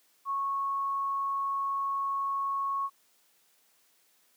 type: tone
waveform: sine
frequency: 1102 Hz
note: C#6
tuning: 11 cents flat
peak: -28 dBFS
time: 0.25-2.9 s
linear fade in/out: 50 ms
effects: white hiss -67 dBFS RMS until 4.36 s + high-pass 200 Hz 12 dB/octave